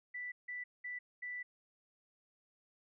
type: tone bursts at uneven times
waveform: sine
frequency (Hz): 1975.5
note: B6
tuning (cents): 0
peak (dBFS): -40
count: 4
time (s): 0.14-0.32 / 0.48-0.64 / 0.84-0.99 / 1.22-1.43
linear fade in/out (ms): 10
effects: none